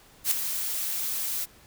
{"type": "noise with ADSR envelope", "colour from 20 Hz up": "blue", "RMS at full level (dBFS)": -21, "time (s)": [0.24, 1.46], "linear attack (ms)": 73, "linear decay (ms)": 5, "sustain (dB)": -9, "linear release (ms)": 26, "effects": ["pink hiss -55 dBFS RMS until 1.66 s"]}